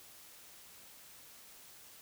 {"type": "silence", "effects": ["white hiss -56 dBFS RMS until 2.01 s"]}